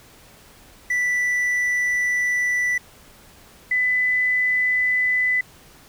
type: tone pair in turn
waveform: triangle / sine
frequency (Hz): 1973 / 2001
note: B6 / B6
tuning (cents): -2 / +22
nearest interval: unison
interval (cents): 24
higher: second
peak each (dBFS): -17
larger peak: neither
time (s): 0.9-2.78 / 3.71-5.41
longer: first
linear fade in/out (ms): 5
effects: pink hiss -49 dBFS RMS until 5.88 s